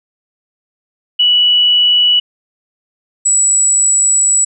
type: tone pair in turn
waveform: sine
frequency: 2946 / 7849 Hz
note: F#7 / B8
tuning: -8 / -12 cents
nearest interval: octave + perfect fourth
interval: 1696 cents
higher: second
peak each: -7 / -8 dBFS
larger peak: first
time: 1.19-2.2 / 3.25-4.45 s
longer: second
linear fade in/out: 10 ms
effects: none